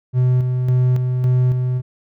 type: tone with tremolo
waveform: triangle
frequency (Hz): 126.3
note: B2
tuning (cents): +39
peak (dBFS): -10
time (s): 0.13-1.82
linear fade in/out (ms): 50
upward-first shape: square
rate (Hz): 1.8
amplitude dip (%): 40
effects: none